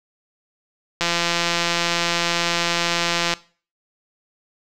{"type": "click train", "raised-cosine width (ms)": 0.2, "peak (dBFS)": -3, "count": 399, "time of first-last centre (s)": [1.01, 3.337], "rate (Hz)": 171, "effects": ["noise-tail reverb RT60 0.4 s tail -20 dB re dry"]}